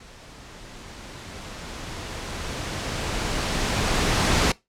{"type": "noise with level ramp", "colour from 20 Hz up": "pink", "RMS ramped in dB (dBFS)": [-46, -19], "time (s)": [0, 4.52], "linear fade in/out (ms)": 5, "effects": ["noise-tail reverb RT60 0.2 s tail -21 dB re dry", "low-pass 7000 Hz 12 dB/octave"]}